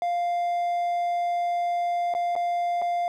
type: tone with dropouts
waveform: triangle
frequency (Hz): 698.5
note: F5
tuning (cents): 0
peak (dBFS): -21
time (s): 0.02-3.08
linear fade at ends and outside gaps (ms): 1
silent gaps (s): 2.139-2.149 / 2.354-2.362 / 2.817-2.821
effects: none